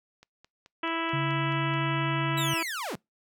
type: click train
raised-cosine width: 0.2 ms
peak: -34 dBFS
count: 8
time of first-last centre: 0.23-1.739 s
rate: 4.64 Hz
type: harmonic tone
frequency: 329.6 Hz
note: E4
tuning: in tune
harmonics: 1 / 2 / 3 / 4 / 5 / 6 / 7 / 8 / 9 / 10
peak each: -33 / -38 / -34 / -35 / -39 / -38 / -41 / -38 / -40 / -45 dBFS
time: 0.83-2.63 s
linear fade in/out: 5 ms
type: tone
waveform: sine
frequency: 140.1 Hz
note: C#3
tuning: 19 cents sharp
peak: -28 dBFS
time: 1.13-2.54 s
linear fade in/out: 5 ms
type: linear sweep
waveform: sawtooth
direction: down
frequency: 3959 to 103.83 Hz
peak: -28 dBFS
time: 2.37-2.96 s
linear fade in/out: 10 ms
effects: noise-tail reverb RT60 0.2 s tail -26 dB re dry